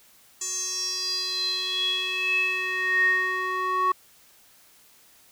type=tone with band-pass filter sweep; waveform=square; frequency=371.4 Hz; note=F#4; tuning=7 cents sharp; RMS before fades=-26 dBFS; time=0.41-3.92 s; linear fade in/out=5 ms; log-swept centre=6900 to 1200 Hz; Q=9.2; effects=white hiss -56 dBFS RMS until 5.31 s